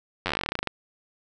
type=slowing click train; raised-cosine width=0.3 ms; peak=-10 dBFS; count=19; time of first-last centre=0.26-0.673 s; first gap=10 ms; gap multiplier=1.09; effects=none